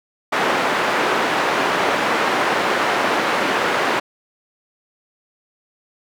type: band-pass noise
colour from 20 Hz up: white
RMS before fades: -19 dBFS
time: 0.32-4 s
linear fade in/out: 10 ms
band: 270 to 1500 Hz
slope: 12 dB/octave
effects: none